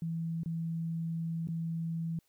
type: tone with dropouts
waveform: sine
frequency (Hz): 164.81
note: E3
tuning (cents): 0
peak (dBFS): -32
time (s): 0.02-2.19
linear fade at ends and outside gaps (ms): 2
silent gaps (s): 0.434-0.459 / 1.473-1.486
effects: white hiss -74 dBFS RMS until 2.28 s